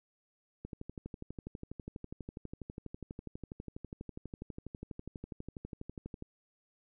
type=click train; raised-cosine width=3 ms; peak=-29 dBFS; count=69; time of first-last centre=0.65-6.224 s; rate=12.2 Hz; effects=none